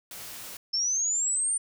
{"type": "noise", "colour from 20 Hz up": "white", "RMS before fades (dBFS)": -41, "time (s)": [0.11, 0.57], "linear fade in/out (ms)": 2}
{"type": "linear sweep", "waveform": "sine", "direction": "up", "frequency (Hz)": [5274, 9040], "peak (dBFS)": -24, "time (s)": [0.73, 1.58], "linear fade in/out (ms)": 10}
{"effects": []}